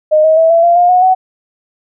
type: tone with pitch steps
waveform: sine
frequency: 616 / 633.3 / 651.1 / 669.4 / 688.2 / 707.6 / 727.5 / 747.9 Hz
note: D#5 / D#5 / E5 / E5 / F5 / F5 / F#5 / F#5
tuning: -17 / +30 / -22 / +26 / -26 / +23 / -29 / +18 cents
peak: -5 dBFS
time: 0.11-1.15 s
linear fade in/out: 20 ms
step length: 130 ms
effects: none